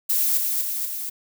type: noise with echo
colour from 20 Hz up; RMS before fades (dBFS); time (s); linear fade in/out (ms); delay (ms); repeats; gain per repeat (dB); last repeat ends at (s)
violet; -21; 0.09-0.38; 10; 240; 3; -3; 1.1
effects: none